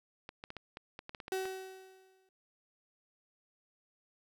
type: clicks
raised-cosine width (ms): 0.3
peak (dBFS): -28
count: 11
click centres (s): 0.291 / 0.439 / 0.504 / 0.567 / 0.771 / 0.991 / 1.094 / 1.148 / 1.202 / 1.281 / 1.455
type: tone with exponential decay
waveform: 35% pulse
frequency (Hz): 378.4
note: F#4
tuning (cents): +39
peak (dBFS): -30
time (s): 1.32-2.29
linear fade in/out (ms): 1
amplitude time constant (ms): 210
effects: none